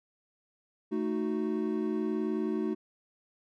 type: chord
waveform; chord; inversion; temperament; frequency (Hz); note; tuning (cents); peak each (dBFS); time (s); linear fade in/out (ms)
triangle; D# diminished; second; equal; 220 / 311.1 / 370; A3 / D#4 / F#4; 0 / 0 / 0; -31; 0.91-2.75; 20
effects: none